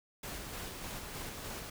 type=noise with tremolo; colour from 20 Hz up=pink; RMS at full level=-42 dBFS; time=0.23-1.7 s; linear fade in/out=5 ms; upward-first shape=square; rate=3.3 Hz; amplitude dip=25%; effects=none